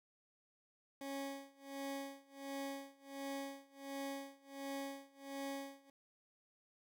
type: tone with tremolo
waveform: 20% pulse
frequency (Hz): 275.5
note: C#4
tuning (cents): -11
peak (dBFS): -36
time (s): 1.01-5.9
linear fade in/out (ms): 2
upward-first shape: sine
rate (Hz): 1.4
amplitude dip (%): 95
effects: none